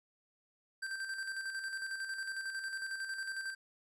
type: tone with tremolo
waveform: square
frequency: 1566 Hz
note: G6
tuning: 2 cents flat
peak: -37 dBFS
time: 0.82-3.55 s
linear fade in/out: 10 ms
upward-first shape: square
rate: 11 Hz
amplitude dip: 45%
effects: low-pass 10000 Hz 12 dB/octave